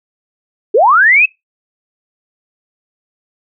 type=linear sweep; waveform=sine; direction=up; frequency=367.8 to 2641 Hz; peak=-5 dBFS; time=0.74-1.26 s; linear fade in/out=10 ms; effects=noise-tail reverb RT60 0.2 s tail -25 dB re dry